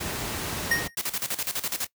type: noise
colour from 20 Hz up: pink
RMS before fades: -31 dBFS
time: 0-0.88 s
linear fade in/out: 10 ms
type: tone with exponential decay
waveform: square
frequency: 1863 Hz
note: A#6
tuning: 2 cents flat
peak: -19 dBFS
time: 0.71-0.95 s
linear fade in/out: 5 ms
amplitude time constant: 52 ms
type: noise with tremolo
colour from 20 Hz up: white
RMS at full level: -28 dBFS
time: 0.97-1.87 s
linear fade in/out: 5 ms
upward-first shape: square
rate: 12 Hz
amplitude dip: 80%
effects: noise-tail reverb RT60 0.1 s tail -20 dB re dry + high-pass 60 Hz 12 dB/octave